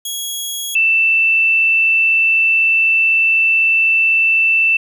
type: tone pair in turn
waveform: 15% pulse / sine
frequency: 3322 / 2662 Hz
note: G#7 / E7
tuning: 0 / +16 cents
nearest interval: major third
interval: 384 cents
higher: first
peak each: -14 / -10 dBFS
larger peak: second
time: 0.05-0.75 / 0.75-4.77 s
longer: second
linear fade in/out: 5 ms
effects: 8-bit